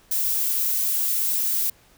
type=noise; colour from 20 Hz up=violet; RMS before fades=-23 dBFS; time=0.11-1.7 s; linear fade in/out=5 ms; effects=pink hiss -56 dBFS RMS until 1.97 s